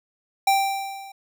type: tone with level ramp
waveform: square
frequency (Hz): 784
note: G5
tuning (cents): 0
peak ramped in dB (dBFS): -15 to -40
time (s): 0.47-1.12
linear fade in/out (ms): 5
effects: none